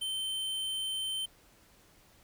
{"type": "tone", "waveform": "square", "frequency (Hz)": 3097, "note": "G7", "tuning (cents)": -22, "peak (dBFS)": -33, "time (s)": [0.01, 1.26], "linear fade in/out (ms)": 10, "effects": ["pink hiss -62 dBFS RMS until 2.23 s"]}